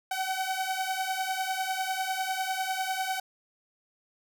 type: beating tone pair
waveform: sawtooth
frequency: 753 / 763 Hz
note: F#5 / G5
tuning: +30 / -47 cents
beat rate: 10 Hz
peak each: -28 dBFS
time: 0.11-3.2 s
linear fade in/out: 5 ms
effects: none